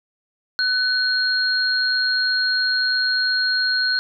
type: tone pair together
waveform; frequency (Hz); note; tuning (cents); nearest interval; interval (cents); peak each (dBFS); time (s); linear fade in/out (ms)
sine; 1500 / 4243; F#6 / C8; +23 / +23; octave + tritone; 1800; -20; 0.59-3.99; 0
effects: none